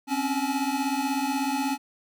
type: tone cluster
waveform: square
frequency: 262.7 / 279 / 853 Hz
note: C4 / C#4 / G#5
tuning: +7 / +11 / +46 cents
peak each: -30 dBFS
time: 0.07-1.78 s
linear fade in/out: 50 ms
effects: none